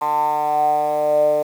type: tone with band-pass filter sweep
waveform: 10% pulse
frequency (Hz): 150.1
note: D3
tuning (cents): +38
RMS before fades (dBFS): -18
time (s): 0.01-1.43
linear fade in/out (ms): 10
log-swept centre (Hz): 970 to 550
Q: 9.8
effects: 7-bit